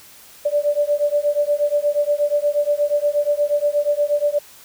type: beating tone pair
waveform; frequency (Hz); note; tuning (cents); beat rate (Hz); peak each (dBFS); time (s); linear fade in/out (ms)
sine; 581 / 589.4; D5 / D5; -19 / +6; 8.4; -19; 0.45-4.39; 10
effects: white hiss -45 dBFS RMS until 4.64 s